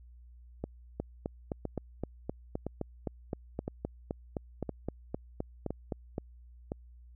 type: two click trains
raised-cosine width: 2 ms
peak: -21 / -20 dBFS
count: 7 / 21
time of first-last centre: 0.64-6.719 / 1-6.181 s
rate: 0.987 / 3.86 Hz
effects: added 60 Hz sine -51 dBFS peak until 7.15 s